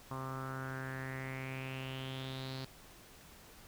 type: tone with low-pass filter sweep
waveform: sawtooth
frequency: 132 Hz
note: C3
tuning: 16 cents sharp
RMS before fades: -42 dBFS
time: 0.11-2.65 s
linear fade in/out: 2 ms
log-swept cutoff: 1100 to 4400 Hz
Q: 5.8
effects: pink hiss -57 dBFS RMS until 3.67 s